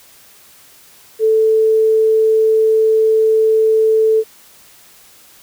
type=tone; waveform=sine; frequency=440 Hz; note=A4; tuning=in tune; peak=-9 dBFS; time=1.19-4.24 s; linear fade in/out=50 ms; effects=white hiss -45 dBFS RMS until 5.42 s